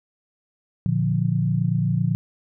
sine chord, Bb major, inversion none, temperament equal, 116.54 / 146.83 / 174.61 Hz, Bb2 / D3 / F3, 0 / 0 / 0 cents, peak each -23 dBFS, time 0.86-2.15 s, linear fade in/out 0 ms, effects none

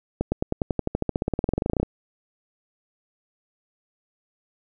accelerating click train, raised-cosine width 2 ms, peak -9 dBFS, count 27, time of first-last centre 0.21-1.83 s, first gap 110 ms, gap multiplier 0.95, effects none

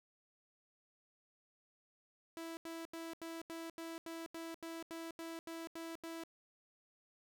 sawtooth tone bursts, 329.6 Hz, E4, in tune, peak -40 dBFS, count 14, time 2.37-6.236 s, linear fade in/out 0 ms, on 200 ms, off 82 ms, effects none

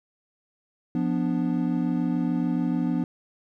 triangle chord, B diminished, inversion second, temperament equal, 174.61 / 246.9 / 293.7 Hz, F3 / B3 / D4, 0 / 0 / 0 cents, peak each -25 / -24 / -26 dBFS, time 0.95-3.04 s, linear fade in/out 2 ms, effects none

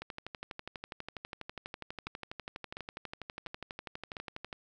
two click trains, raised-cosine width 0.3 ms, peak -24 / -24 dBFS, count 56 / 4, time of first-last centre 0.02-4.528 / 2.07-4.168 s, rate 12.2 / 1.43 Hz, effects none

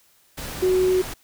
sine tone in noise, 370 Hz, F#4, in tune, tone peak -16 dBFS, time 0.62-1.02 s, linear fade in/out 10 ms, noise pink, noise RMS -33 dBFS, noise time 0.37-1.14 s, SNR +14 dB, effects white hiss -59 dBFS RMS until 1.23 s

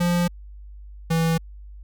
square tone pair in turn, 174.61 / 164.1 Hz, F3 / E3, 0 / -8 cents, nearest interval minor second, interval 108 cents, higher first, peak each -19 dBFS, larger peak neither, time 0-0.28 / 1.1-1.38 s, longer neither, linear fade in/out 10 ms, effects added 50 Hz sine -38 dBFS peak until 1.83 s

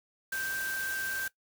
sine tone in noise, 1568 Hz, G6, in tune, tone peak -32 dBFS, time 0.32-1.28 s, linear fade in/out 5 ms, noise white, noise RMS -40 dBFS, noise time 0.32-1.28 s, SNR +5 dB, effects noise-tail reverb RT60 0.1 s tail -18 dB re dry

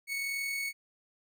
40% pulse tone with amplitude modulation, 2217 Hz, C#7, in tune, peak -30 dBFS, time 0.07-0.73 s, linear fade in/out 50 ms, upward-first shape sine, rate 41.3 Hz, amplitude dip 30%, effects none

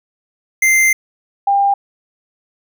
square / sine tone pair in turn, 2086 / 798.7 Hz, C7 / G5, -6 / +32 cents, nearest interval octave + perfect fourth, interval 1662 cents, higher first, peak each -10 / -10 dBFS, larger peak neither, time 0.62-0.93 / 1.47-1.74 s, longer first, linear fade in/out 5 ms, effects none

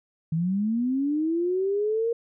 sine linear sweep, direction up, 155.56 to 470 Hz, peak -22 dBFS, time 0.32-2.13 s, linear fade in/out 5 ms, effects none

